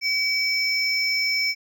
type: tone pair together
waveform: triangle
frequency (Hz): 2279 / 5327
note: C#7 / E8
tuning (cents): +47 / +17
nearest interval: octave + minor third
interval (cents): 1470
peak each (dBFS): -21 / -23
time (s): 0.01-1.55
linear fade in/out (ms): 50
effects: none